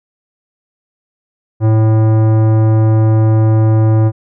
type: tone with tanh clipping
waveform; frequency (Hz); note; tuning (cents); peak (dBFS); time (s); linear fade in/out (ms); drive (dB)
sine; 110; A2; 0; -9; 1.6-4.12; 50; 16
effects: none